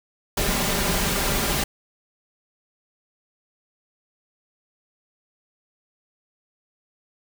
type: noise with comb filter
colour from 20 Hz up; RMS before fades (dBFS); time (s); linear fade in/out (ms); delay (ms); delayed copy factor
pink; -23; 0.37-1.64; 5; 5; +0.5
effects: none